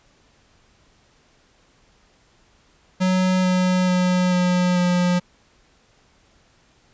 square tone with pitch steps, 185 / 183.3 / 181.61 / 179.94 / 178.29 Hz, F#3 / F#3 / F#3 / F#3 / F3, 0 / -16 / -32 / -48 / +36 cents, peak -17 dBFS, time 3-5.2 s, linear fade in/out 20 ms, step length 440 ms, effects pink hiss -58 dBFS RMS until 6.93 s + resampled to 16000 Hz

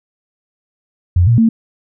sine tone with pitch steps, 88.5 / 117.5 / 226.3 Hz, F2 / A#2 / A3, +23 / +14 / +49 cents, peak -7 dBFS, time 1.16-1.49 s, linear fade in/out 5 ms, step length 110 ms, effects none

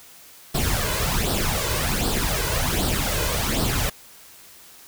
pink noise with flanger, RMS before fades -23 dBFS, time 0.54-3.9 s, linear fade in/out 10 ms, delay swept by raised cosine 0.22 to 2.02 ms, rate 1.3 Hz, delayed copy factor +0.65, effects white hiss -47 dBFS RMS until 4.87 s

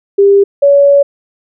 sine tone pair in turn, 398.8 / 565 Hz, G4 / C#5, +30 / +33 cents, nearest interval tritone, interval 603 cents, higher second, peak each -3 dBFS, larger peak neither, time 0.18-0.44 / 0.62-1.03 s, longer second, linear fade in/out 10 ms, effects none

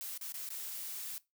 blue noise with dropouts, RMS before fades -42 dBFS, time 0.01-1.18 s, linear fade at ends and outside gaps 0 ms, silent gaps 0.176-0.212 / 0.322-0.342 / 0.49-0.503 s, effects noise-tail reverb RT60 0.2 s tail -19 dB re dry

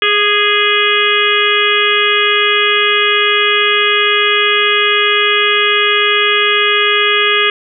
harmonic tone with a mistuned harmonic, 415.3 Hz, G#4, in tune, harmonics 1 / 3 / 4 / 5 / 6 / 7 / 8, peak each -17 / -17 / -17 / -17 / -17 / -17 / -17 dBFS, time 0.02-7.5 s, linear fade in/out 2 ms, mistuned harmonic 3, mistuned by -21 cents, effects none

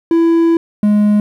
triangle tone pair in turn, 332.7 / 208.5 Hz, E4 / G#3, +16 / +7 cents, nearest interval minor sixth, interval 809 cents, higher first, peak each -6 dBFS, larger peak neither, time 0.11-0.57 / 0.83-1.2 s, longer first, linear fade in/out 2 ms, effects 8-bit

